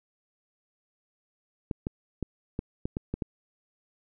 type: clicks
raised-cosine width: 3 ms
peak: -17 dBFS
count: 8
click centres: 1.712 / 1.869 / 2.227 / 2.591 / 2.855 / 2.969 / 3.14 / 3.222 s
effects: none